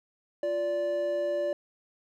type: tone pair together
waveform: triangle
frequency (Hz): 349.2 / 582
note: F4 / D5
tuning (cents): 0 / -16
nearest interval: major sixth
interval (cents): 884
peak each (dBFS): -33 / -25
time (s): 0.43-1.53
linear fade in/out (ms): 2
effects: none